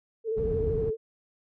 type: tone with vibrato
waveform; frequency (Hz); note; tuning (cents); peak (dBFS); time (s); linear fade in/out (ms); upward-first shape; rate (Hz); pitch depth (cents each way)
sine; 443.6; A4; +14; -26; 0.24-0.97; 50; square; 13; 35
type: low-pass noise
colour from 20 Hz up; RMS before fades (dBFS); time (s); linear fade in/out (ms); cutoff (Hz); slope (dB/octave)
white; -32; 0.36-0.91; 20; 130; 12
effects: none